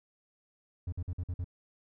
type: tone bursts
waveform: triangle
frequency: 88.2 Hz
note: F2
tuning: 18 cents sharp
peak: -30 dBFS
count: 6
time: 0.87-1.444 s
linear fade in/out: 5 ms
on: 54 ms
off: 50 ms
effects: none